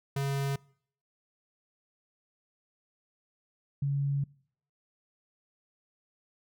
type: tone pair in turn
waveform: square / sine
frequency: 138.59 / 140.36 Hz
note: C#3 / C#3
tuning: 0 / +22 cents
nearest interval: unison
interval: 22 cents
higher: second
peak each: -29 / -26 dBFS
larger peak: second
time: 0.16-0.56 / 3.82-4.24 s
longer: second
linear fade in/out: 5 ms
effects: noise-tail reverb RT60 0.6 s tail -24 dB re dry